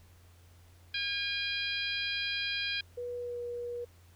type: harmonic tone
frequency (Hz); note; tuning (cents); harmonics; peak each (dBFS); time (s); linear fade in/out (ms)
810; G#5; -43; 2 / 3 / 4 / 5 / 6; -38 / -36 / -36 / -40 / -41; 0.94-2.81; 5
type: tone with pitch glide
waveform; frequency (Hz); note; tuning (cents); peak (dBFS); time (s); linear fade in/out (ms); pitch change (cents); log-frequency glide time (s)
sine; 486.7 to 480.8; B4 to B4; -25 to -46; -35; 2.97-3.85; 10; -21; 3.18-3.42
effects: added 87 Hz sine -56 dBFS peak until 4.15 s + pink hiss -64 dBFS RMS until 4.15 s